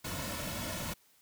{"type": "noise with comb filter", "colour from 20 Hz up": "pink", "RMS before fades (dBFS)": -38, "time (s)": [0.04, 0.94], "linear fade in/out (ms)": 10, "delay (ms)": 2.5, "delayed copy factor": -0.75, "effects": ["white hiss -66 dBFS RMS until 1.21 s"]}